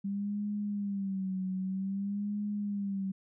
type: tone with vibrato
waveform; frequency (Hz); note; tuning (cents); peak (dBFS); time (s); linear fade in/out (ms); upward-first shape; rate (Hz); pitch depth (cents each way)
sine; 196.8; G3; +7; -31; 0.04-3.12; 10; sine; 0.52; 88
effects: none